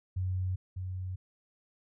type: tone pair in turn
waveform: sine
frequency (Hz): 92.5 / 92.5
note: F#2 / F#2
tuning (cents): 0 / 0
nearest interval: unison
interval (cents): 0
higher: neither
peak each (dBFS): -29 / -34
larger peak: first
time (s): 0.16-0.56 / 0.76-1.16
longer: neither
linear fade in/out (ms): 10
effects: none